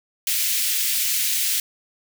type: high-pass noise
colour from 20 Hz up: white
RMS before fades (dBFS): -22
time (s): 0.27-1.6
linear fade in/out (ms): 2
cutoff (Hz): 2100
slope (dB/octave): 24
effects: none